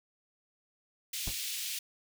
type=high-pass noise; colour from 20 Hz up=pink; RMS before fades=-37 dBFS; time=1.13-1.79 s; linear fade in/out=5 ms; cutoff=2600 Hz; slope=24 dB/octave
type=noise with exponential decay; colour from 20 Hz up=brown; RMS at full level=-32 dBFS; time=1.27-1.37 s; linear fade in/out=5 ms; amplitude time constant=21 ms
effects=none